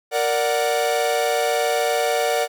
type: chord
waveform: 45% pulse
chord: Bb augmented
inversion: none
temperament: equal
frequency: 466.2 / 587.3 / 740 Hz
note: Bb4 / D5 / F#5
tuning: 0 / 0 / 0 cents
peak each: -23 dBFS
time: 0.11-2.48 s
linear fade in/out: 50 ms
effects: none